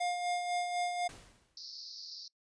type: tone with tremolo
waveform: square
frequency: 709 Hz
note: F5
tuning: 26 cents sharp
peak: -31 dBFS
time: 0-1.08 s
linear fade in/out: 10 ms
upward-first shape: sine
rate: 4 Hz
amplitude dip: 45%
type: noise with exponential decay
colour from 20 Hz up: pink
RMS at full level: -48 dBFS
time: 1.09-1.74 s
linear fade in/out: 1 ms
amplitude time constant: 140 ms
type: band-pass noise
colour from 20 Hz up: white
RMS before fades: -47 dBFS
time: 1.57-2.28 s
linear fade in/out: 2 ms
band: 4200 to 5400 Hz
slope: 96 dB/octave
effects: noise-tail reverb RT60 0.1 s tail -23 dB re dry + resampled to 22050 Hz